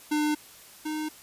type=tone pair in turn; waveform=square; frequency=301 / 307.9 Hz; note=D4 / D#4; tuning=+43 / -18 cents; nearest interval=unison; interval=39 cents; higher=second; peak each=-24 / -30 dBFS; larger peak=first; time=0.11-0.35 / 0.85-1.09 s; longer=neither; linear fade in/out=10 ms; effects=white hiss -50 dBFS RMS until 1.22 s + resampled to 32000 Hz